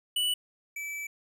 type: tone pair in turn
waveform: square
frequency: 2961 / 2309 Hz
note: F#7 / D7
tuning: +1 / -30 cents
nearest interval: major third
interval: 431 cents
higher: first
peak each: -26 / -35 dBFS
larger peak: first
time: 0.16-0.34 / 0.76-1.07 s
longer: second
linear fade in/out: 5 ms
effects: none